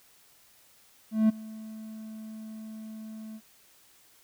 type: tone with ADSR envelope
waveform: triangle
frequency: 218.6 Hz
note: A3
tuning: 11 cents flat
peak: -15 dBFS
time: 1.11-3.41 s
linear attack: 180 ms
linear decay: 15 ms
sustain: -22 dB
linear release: 54 ms
effects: white hiss -60 dBFS RMS until 4.23 s